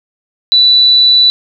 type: tone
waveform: sine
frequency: 3966 Hz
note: B7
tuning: 7 cents sharp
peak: -4 dBFS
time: 0.52-1.3 s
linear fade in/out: 0 ms
effects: none